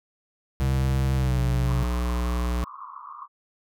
square tone with pitch glide, 66.2 to 60.36 Hz, C2 to B1, +21 to -39 cents, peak -24 dBFS, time 0.6-2.64 s, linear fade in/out 0 ms, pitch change -160 cents, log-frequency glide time 1.15-1.43 s
sine tone, 128.7 Hz, C3, 28 cents flat, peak -23 dBFS, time 0.62-1.83 s, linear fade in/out 0 ms
white band-pass noise, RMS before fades -41 dBFS, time 1.64-3.28 s, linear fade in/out 50 ms, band 1000 to 1200 Hz, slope 96 dB/octave
effects none

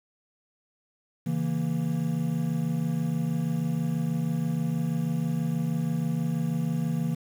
triangle chord, A# diminished, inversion first, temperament equal, 138.59 / 164.81 / 233.1 Hz, C#3 / E3 / A#3, 0 / 0 / 0 cents, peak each -30 / -25 / -29 dBFS, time 1.26-7.15 s, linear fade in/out 10 ms, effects 8-bit

